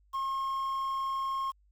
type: tone with quantisation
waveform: triangle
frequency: 1076 Hz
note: C6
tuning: 48 cents sharp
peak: -28 dBFS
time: 0.13-1.52 s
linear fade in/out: 20 ms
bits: 9
effects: added 50 Hz sine -62 dBFS peak until 1.71 s